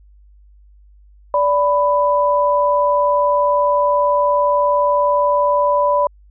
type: tone pair together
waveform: sine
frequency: 581.5 / 993 Hz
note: D5 / B5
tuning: -17 / +9 cents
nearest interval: major sixth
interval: 926 cents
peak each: -15 dBFS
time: 1.34-6.07 s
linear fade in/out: 2 ms
effects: added 50 Hz sine -44 dBFS peak until 6.3 s